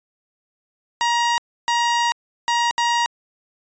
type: tone bursts at uneven times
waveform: sawtooth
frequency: 946 Hz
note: A#5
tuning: 25 cents sharp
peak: -13 dBFS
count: 4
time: 1.01-1.38 / 1.68-2.12 / 2.48-2.71 / 2.78-3.06 s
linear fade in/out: 0 ms
effects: resampled to 16000 Hz